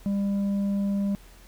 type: tone with tanh clipping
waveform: sine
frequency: 199.5 Hz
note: G3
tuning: 31 cents sharp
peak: -24 dBFS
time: 0.06-1.15 s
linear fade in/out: 0 ms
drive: 5 dB
effects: added 42 Hz sine -49 dBFS peak until 1.47 s + pink hiss -54 dBFS RMS until 1.47 s